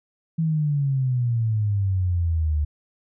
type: exponential sweep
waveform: sine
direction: down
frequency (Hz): 164.81 to 73.42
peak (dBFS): -19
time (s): 0.38-2.65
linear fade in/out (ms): 10
effects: none